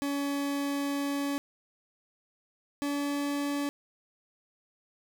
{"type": "tone pair in turn", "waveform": "40% pulse", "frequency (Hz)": [282.4, 285.8], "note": ["C#4", "D4"], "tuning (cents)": [32, -47], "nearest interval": "unison", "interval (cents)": 21, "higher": "second", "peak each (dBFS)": -28, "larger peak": "neither", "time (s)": [[0.02, 1.38], [2.82, 3.69]], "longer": "first", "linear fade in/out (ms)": 0, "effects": []}